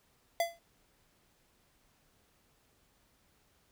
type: tone with exponential decay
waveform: square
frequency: 678 Hz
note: E5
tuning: 49 cents sharp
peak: -25 dBFS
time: 0.4-0.59 s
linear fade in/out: 2 ms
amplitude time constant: 40 ms
effects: pink hiss -70 dBFS RMS until 3.71 s